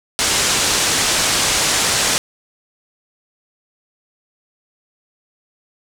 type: low-pass noise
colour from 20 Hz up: white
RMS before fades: -17 dBFS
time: 0.19-2.18 s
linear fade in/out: 0 ms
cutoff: 8500 Hz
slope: 24 dB/octave
effects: none